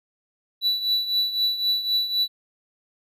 triangle tone with tremolo, 3951 Hz, B7, in tune, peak -16 dBFS, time 0.61-2.28 s, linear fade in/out 50 ms, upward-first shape triangle, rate 3.9 Hz, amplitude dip 75%, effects none

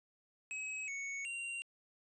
square tone with pitch steps, 2555 / 2218 / 2764 Hz, D#7 / C#7 / F7, +45 / 0 / -19 cents, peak -40 dBFS, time 0.51-1.62 s, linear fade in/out 0 ms, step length 370 ms, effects resampled to 22050 Hz

